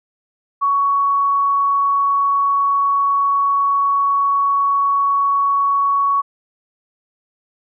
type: tone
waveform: sine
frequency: 1118 Hz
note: C#6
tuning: 14 cents sharp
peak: -13 dBFS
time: 0.61-6.22 s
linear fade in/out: 20 ms
effects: none